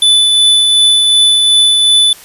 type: tone with tremolo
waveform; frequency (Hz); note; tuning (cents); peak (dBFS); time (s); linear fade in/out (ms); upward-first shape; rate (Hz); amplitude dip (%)
square; 3492; A7; -14; -5; 0.02-2.13; 2; triangle; 2.7; 30
effects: white hiss -36 dBFS RMS until 2.24 s + resampled to 32000 Hz